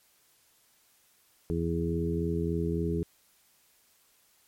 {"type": "harmonic tone with a mistuned harmonic", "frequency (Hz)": 83.5, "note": "E2", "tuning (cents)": 23, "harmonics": [1, 2, 3, 4, 5], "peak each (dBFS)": [-33, -31, -37, -34, -33], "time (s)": [1.5, 3.03], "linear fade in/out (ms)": 0, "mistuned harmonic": 1, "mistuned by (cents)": -20, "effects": ["white hiss -65 dBFS RMS until 4.47 s", "MP3 64 kbps"]}